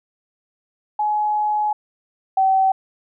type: tone pair in turn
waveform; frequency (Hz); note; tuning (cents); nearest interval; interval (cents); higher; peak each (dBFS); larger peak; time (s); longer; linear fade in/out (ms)
sine; 844 / 766.4; G#5 / G5; +28 / -39; major second; 167; first; -17 / -13; second; 0.99-1.73 / 2.37-2.72; first; 5
effects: none